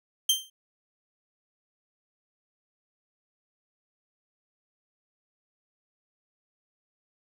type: tone with exponential decay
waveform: sawtooth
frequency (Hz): 3144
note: G7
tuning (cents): +4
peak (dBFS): -15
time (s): 0.29-0.5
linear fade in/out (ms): 5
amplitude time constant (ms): 44
effects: none